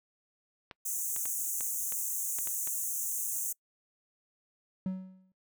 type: clicks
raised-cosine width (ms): 0.3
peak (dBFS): -27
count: 8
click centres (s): 0.712 / 1.163 / 1.256 / 1.608 / 1.923 / 2.387 / 2.473 / 2.674
type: high-pass noise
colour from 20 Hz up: pink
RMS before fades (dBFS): -34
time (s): 0.85-3.53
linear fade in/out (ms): 10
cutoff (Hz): 6200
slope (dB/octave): 96
type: tone with exponential decay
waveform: triangle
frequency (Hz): 187.2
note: F#3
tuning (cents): +20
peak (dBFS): -26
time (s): 4.86-5.32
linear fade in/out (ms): 2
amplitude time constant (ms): 100
effects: noise-tail reverb RT60 0.1 s tail -25 dB re dry